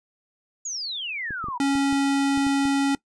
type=exponential sweep; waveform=sine; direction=down; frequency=6960 to 933 Hz; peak=-28 dBFS; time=0.65-1.58 s; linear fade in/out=5 ms
type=clicks; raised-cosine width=3 ms; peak=-24 dBFS; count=8; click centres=1.307 / 1.442 / 1.485 / 1.754 / 1.927 / 2.375 / 2.467 / 2.654 s
type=tone; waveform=square; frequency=277.2 Hz; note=C#4; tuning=in tune; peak=-20 dBFS; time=1.6-2.95 s; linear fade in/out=2 ms
effects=noise-tail reverb RT60 0.1 s tail -21 dB re dry + resampled to 22050 Hz